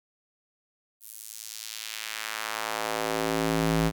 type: tone with high-pass filter sweep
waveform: square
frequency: 54.8 Hz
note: A1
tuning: 6 cents flat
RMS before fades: -30 dBFS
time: 1-3.92 s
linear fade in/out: 50 ms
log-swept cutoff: 12000 to 120 Hz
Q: 1
effects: none